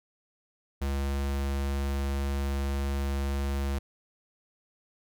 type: tone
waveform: square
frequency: 69.3 Hz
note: C#2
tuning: in tune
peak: -28 dBFS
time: 0.81-3.79 s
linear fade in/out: 10 ms
effects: none